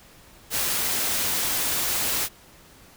white noise, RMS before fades -25 dBFS, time 0.5-2.29 s, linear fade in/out 50 ms, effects pink hiss -51 dBFS RMS until 2.96 s

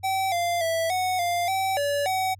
square tone with pitch steps, 768 / 693 / 658 / 739 / 698 / 768 / 573 / 754 Hz, G5 / F5 / E5 / F#5 / F5 / G5 / D5 / F#5, -36 / -14 / -3 / -2 / -1 / -36 / -43 / +32 cents, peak -23 dBFS, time 0.03-2.35 s, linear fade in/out 20 ms, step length 290 ms, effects added 95 Hz sine -45 dBFS peak until 2.39 s + MP3 64 kbps

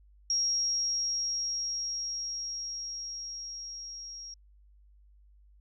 sine tone with level ramp, 5600 Hz, F8, 4 cents sharp, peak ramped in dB -25 to -41 dBFS, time 0.3-4.34 s, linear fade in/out 2 ms, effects added 50 Hz sine -56 dBFS peak until 5.6 s

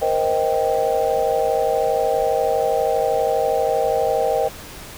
sine chord, C minor seventh, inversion third, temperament just, 470.9 / 523.3 / 627.9 / 784.9 Hz, Bb4 / C5 / Eb5 / G5, +18 / 0 / +16 / +2 cents, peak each -22 dBFS, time 0.01-4.49 s, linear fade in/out 20 ms, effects pink hiss -37 dBFS RMS until 4.97 s

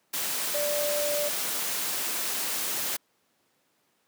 sine tone in noise, 587.3 Hz, D5, in tune, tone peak -27 dBFS, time 0.54-1.29 s, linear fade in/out 10 ms, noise white, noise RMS -30 dBFS, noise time 0.13-2.97 s, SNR 0 dB, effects pink hiss -70 dBFS RMS until 4.07 s + high-pass 200 Hz 12 dB/octave

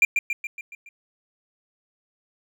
triangle tone with echo, 2384 Hz, D7, 25 cents sharp, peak -11 dBFS, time 0.02-0.05 s, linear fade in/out 2 ms, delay 140 ms, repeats 6, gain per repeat -5 dB, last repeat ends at 0.89 s, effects none

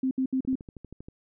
sine tone bursts, 261.6 Hz, C4, in tune, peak -23 dBFS, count 4, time 0.03-0.555 s, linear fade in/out 5 ms, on 81 ms, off 67 ms
click train, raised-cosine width 3 ms, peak -29 dBFS, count 9, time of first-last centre 0.45-1.085 s, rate 12.6 Hz
effects none

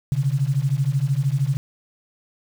sine beating tone pair, 130.81 / 143.81 Hz, C3 / D3, 0 / -36 cents, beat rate 13 Hz, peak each -21 dBFS, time 0.12-1.57 s, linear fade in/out 0 ms, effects 7-bit

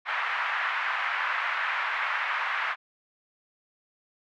white band-pass noise, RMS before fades -29 dBFS, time 0.05-2.76 s, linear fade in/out 50 ms, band 910 to 2100 Hz, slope 24 dB/octave, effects none

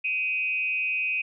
sine tone with frequency modulation, 2510 Hz, D#7, 15 cents sharp, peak -24 dBFS, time 0.04-1.22 s, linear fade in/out 10 ms, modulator 200 Hz, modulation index 0.58, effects none

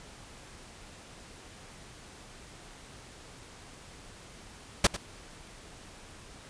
pink noise with echo, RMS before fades -20 dBFS, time 4.84-4.87 s, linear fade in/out 5 ms, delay 97 ms, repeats 1, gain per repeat -15 dB, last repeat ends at 4.967 s, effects pink hiss -50 dBFS RMS until 6.49 s + resampled to 22050 Hz

